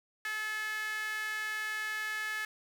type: tone with high-pass filter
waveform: sawtooth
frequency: 430.4 Hz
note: A4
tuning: 38 cents flat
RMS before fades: -36 dBFS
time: 0.25-2.45 s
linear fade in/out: 2 ms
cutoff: 1700 Hz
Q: 4.9
effects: none